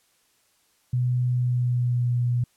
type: tone with pitch glide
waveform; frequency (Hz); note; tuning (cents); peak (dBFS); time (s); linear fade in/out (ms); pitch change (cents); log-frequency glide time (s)
sine; 124.3 to 121.74; B2 to B2; +12 to -24; -20; 0.93-2.44; 5; -36; 1.28-2.12
effects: white hiss -65 dBFS RMS until 2.56 s + low-pass 12000 Hz 12 dB/octave